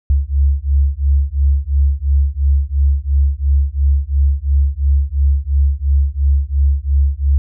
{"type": "beating tone pair", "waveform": "sine", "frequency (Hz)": [68.4, 71.3], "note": ["C#2", "C#2"], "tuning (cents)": [-23, 49], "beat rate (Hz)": 2.9, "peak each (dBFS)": -14, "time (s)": [0.1, 7.38], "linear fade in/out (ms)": 0, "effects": []}